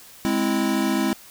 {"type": "chord", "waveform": "square", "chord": "Ab augmented", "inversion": "none", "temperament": "equal", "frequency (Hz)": [207.7, 261.6, 329.6], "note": ["Ab3", "C4", "E4"], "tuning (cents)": [0, 0, 0], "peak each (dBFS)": -25, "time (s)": [0.25, 1.13], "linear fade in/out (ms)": 0, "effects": ["white hiss -46 dBFS RMS until 1.3 s"]}